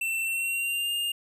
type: tone with pitch glide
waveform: square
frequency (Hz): 2686 to 2816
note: E7 to F7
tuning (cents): +32 to +14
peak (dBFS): -27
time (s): 0.01-1.12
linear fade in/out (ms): 5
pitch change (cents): +82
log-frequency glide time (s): 0.22-0.93
effects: none